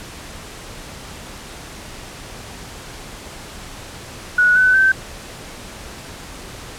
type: tone with pitch steps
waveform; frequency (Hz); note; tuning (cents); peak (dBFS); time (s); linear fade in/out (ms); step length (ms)
sine; 1466 / 1506.3 / 1547.8; F#6 / F#6 / G6; -16 / +31 / -22; -10; 4.38-4.92; 5; 180
effects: pink hiss -35 dBFS RMS until 6.78 s + low-pass 10000 Hz 12 dB/octave